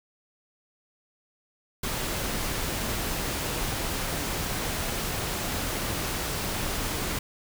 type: noise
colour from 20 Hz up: pink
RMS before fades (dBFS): -30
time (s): 1.83-7.19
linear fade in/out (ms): 5
effects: none